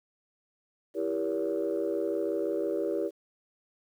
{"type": "chord", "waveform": "sine", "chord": "E diminished seventh", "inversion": "none", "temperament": "just", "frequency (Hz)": [329.6, 395.6, 474.7, 569.6], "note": ["E4", "G4", "Bb4", "Db5"], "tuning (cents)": [0, 16, 31, 47], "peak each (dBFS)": [-32, -31, -33, -33], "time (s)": [0.94, 3.11], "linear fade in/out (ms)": 50, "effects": ["tanh soft clip ceiling -20 dBFS", "10-bit"]}